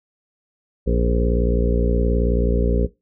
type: harmonic tone with a mistuned harmonic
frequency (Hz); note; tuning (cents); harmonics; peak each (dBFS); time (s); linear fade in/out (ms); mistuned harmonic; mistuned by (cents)
58.9; A#1; +19; 1 / 2 / 3 / 4 / 5 / 6 / 7 / 8 / 9; -18 / -29 / -24 / -27 / -30 / -35 / -26 / -28 / -30; 0.86-2.87; 20; 9; -22
effects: noise-tail reverb RT60 0.2 s tail -18 dB re dry